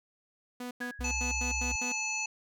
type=tone bursts; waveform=sawtooth; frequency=246.9 Hz; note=B3; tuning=in tune; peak=-33 dBFS; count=7; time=0.6-1.922 s; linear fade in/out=5 ms; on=110 ms; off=92 ms
type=tone with exponential decay; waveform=sine; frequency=1661.2 Hz; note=G#6; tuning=in tune; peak=-33 dBFS; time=0.81-1.24 s; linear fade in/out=5 ms; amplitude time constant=92 ms
type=tone; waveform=sine; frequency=63.9 Hz; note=C2; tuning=40 cents flat; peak=-34 dBFS; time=0.99-1.76 s; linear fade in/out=5 ms
type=harmonic tone; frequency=866 Hz; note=A5; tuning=28 cents flat; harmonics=1 / 3 / 5 / 7 / 8; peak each=-41 / -33 / -44 / -37 / -40 dBFS; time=1.04-2.26 s; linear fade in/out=5 ms
effects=none